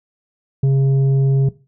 sine tone with tanh clipping, 136 Hz, C#3, 33 cents flat, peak -12 dBFS, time 0.63-1.49 s, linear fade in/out 5 ms, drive 5 dB, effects noise-tail reverb RT60 0.3 s tail -17 dB re dry

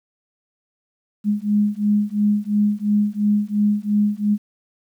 sine beating tone pair, 206.3 / 209.2 Hz, G#3 / G#3, -11 / +13 cents, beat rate 2.9 Hz, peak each -19 / -19 dBFS, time 1.24-4.38 s, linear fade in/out 50 ms, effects 9-bit

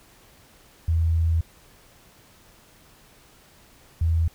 sine tone pair in turn, 82.1 / 82.1 Hz, E2 / E2, -6 / -6 cents, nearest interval unison, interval 0 cents, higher neither, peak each -18 dBFS, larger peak neither, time 0.88-1.41 / 4.01-4.28 s, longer first, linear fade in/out 5 ms, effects pink hiss -54 dBFS RMS until 4.34 s

